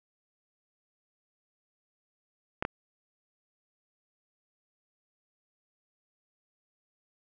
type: clicks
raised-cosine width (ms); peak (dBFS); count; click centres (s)
0.5; -14; 2; 2.625 / 2.651
effects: none